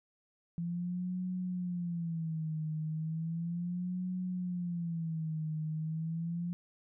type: tone with vibrato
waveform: sine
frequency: 168.7 Hz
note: E3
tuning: 40 cents sharp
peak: -33 dBFS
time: 0.58-6.53 s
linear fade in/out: 0 ms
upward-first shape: sine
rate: 0.35 Hz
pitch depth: 140 cents each way
effects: none